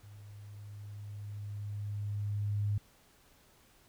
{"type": "tone with level ramp", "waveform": "sine", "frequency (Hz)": 103, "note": "G#2", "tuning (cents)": -14, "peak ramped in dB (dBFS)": [-49, -28], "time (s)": [0.03, 2.78], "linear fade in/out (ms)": 5, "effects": ["pink hiss -64 dBFS RMS until 3.88 s"]}